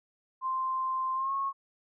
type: tone with pitch glide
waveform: sine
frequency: 1045 to 1093.8 Hz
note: C6 to C#6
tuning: -2 to -23 cents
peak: -28 dBFS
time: 0.41-1.53 s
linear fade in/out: 50 ms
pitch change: +79 cents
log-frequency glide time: 1.15-1.33 s
effects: none